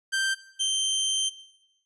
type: tone pair in turn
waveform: sawtooth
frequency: 1568 / 3128 Hz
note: G6 / G7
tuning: 0 / -4 cents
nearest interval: octave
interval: 1196 cents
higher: second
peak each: -20 dBFS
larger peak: neither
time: 0.12-0.35 / 0.59-1.3 s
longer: second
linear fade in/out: 20 ms
effects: noise-tail reverb RT60 0.9 s tail -18 dB re dry + resampled to 24000 Hz